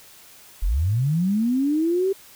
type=linear sweep; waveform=sine; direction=up; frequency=34.15 to 394.7 Hz; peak=-18 dBFS; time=0.62-2.13 s; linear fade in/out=10 ms; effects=white hiss -48 dBFS RMS until 2.35 s